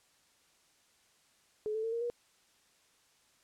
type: tone with pitch steps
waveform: sine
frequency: 427.2 / 439.5 / 452.1 / 465.1 / 478.4 Hz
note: G#4 / A4 / A4 / A#4 / A#4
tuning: +49 / -2 / +47 / -4 / +45 cents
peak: -32 dBFS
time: 1.66-2.1 s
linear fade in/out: 0 ms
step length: 88 ms
effects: white hiss -68 dBFS RMS until 3.43 s + low-pass 9000 Hz 12 dB/octave